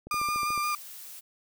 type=click train; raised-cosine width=2 ms; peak=-29 dBFS; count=8; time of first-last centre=0.07-0.577 s; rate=13.8 Hz
type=tone with vibrato; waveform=35% pulse; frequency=1200 Hz; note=D6; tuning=37 cents sharp; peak=-25 dBFS; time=0.11-0.75 s; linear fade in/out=2 ms; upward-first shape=square; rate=5.7 Hz; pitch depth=13 cents each way
type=noise; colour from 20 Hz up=blue; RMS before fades=-44 dBFS; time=0.62-1.21 s; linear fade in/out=20 ms
effects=none